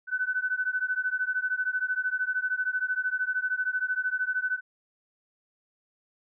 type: beating tone pair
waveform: sine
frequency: 1500 / 1513 Hz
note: F#6 / F#6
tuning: +23 / +38 cents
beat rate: 13 Hz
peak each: -29 dBFS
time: 0.07-4.61 s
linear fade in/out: 50 ms
effects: none